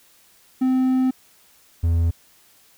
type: tone pair in turn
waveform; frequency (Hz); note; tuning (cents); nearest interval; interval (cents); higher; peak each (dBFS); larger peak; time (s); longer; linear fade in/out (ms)
triangle; 258.5 / 83.71; C4 / E2; -21 / +27; octave + minor sixth; 1952; first; -14; neither; 0.61-1.11 / 1.83-2.11; first; 10
effects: white hiss -55 dBFS RMS until 2.77 s